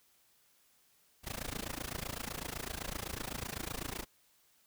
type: noise with amplitude modulation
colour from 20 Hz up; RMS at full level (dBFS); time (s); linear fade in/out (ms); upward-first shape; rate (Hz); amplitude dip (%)
pink; -37; 1.23-4.06; 50; sine; 27.9; 95
effects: white hiss -69 dBFS RMS until 4.66 s